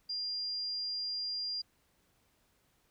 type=tone; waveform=sine; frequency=4800 Hz; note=D8; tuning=37 cents sharp; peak=-34 dBFS; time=0.09-1.62 s; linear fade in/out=10 ms; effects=pink hiss -72 dBFS RMS until 2.9 s